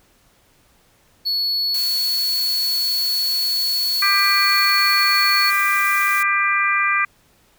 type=tone; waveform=triangle; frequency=4399 Hz; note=C#8; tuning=14 cents flat; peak=-17 dBFS; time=1.25-5.51 s; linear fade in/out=20 ms
type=noise; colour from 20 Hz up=blue; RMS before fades=-29 dBFS; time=1.74-6.23 s; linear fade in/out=5 ms
type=harmonic tone; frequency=397.2 Hz; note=G4; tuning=23 cents sharp; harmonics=3 / 4 / 5 / 6; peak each=-20 / -23 / -21 / -21 dBFS; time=4.02-7.05 s; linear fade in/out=5 ms
effects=pink hiss -57 dBFS RMS until 7.58 s